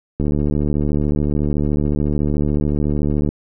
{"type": "click train", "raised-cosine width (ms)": 3, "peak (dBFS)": -7, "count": 229, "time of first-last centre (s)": [0.2, 3.289], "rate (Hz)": 73.8, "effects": []}